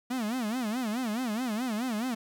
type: tone with vibrato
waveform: 45% pulse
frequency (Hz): 233.1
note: A#3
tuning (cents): 0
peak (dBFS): -29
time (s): 0.1-2.15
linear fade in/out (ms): 10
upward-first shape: sine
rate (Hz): 4.7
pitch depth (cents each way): 200
effects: 11-bit